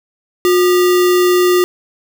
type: tone with sample-and-hold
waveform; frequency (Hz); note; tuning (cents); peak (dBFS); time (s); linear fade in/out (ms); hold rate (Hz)
sine; 359.6; F#4; -49; -8; 0.45-1.64; 0; 1575
effects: none